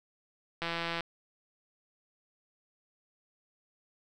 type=click train; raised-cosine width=0.3 ms; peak=-18 dBFS; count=66; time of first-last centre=0.62-1.007 s; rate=168 Hz; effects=none